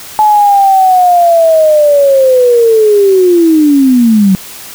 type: linear sweep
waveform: sine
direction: down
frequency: 860 to 184.9 Hz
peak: -3 dBFS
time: 0.19-4.35 s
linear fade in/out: 0 ms
effects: white hiss -28 dBFS RMS until 4.74 s